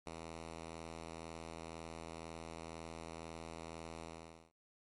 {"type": "tone with ADSR envelope", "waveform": "5% pulse", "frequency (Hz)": 82, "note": "E2", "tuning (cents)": -9, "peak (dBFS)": -31, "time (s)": [0.06, 4.52], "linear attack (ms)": 11, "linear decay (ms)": 25, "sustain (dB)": -4, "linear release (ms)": 490, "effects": ["MP3 48 kbps"]}